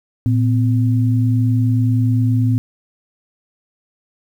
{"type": "tone pair together", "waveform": "sine", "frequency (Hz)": [113.7, 255.2], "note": ["A#2", "C4"], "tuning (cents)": [-43, -43], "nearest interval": "octave + major second", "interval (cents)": 1400, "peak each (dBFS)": [-13, -19], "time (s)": [0.26, 2.58], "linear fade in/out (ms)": 0, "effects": ["8-bit"]}